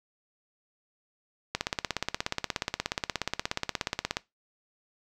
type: click train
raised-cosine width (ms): 0.2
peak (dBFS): -10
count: 45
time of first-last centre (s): 1.55-4.169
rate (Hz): 16.8
effects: noise-tail reverb RT60 0.2 s tail -20 dB re dry